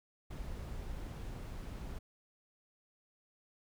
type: noise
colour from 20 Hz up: brown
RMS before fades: -43 dBFS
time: 0.3-1.99 s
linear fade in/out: 10 ms
effects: none